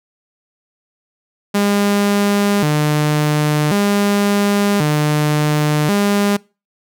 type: tone with vibrato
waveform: sawtooth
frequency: 174.61 Hz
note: F3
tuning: in tune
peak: -9 dBFS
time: 1.54-6.37 s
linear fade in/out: 10 ms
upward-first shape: square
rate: 0.46 Hz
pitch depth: 260 cents each way
effects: noise-tail reverb RT60 0.3 s tail -24 dB re dry